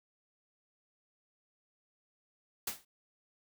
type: noise with exponential decay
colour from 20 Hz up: white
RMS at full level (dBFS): -32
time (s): 2.67-2.85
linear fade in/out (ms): 5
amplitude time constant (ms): 38
effects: none